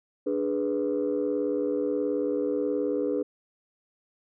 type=chord; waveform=sine; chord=G# diminished; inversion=second; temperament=equal; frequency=293.7 / 415.3 / 493.9 Hz; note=D4 / G#4 / B4; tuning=0 / 0 / 0 cents; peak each=-28 dBFS; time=0.26-3.23 s; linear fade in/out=10 ms; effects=tanh soft clip ceiling -18 dBFS